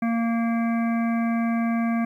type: harmonic tone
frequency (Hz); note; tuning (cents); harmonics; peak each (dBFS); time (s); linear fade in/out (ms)
230.7; A#3; -18; 1 / 3 / 5 / 7 / 9 / 10; -21 / -31 / -35 / -38 / -40 / -41; 0.02-2.05; 5
effects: 10-bit